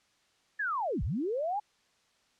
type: linear two-way sweep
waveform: sine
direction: down then up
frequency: 1760 to 40.61 to 854 Hz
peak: -29 dBFS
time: 0.59-1.6 s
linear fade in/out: 10 ms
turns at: 1.03 s
effects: white hiss -69 dBFS RMS until 2.39 s + low-pass 6000 Hz 12 dB/octave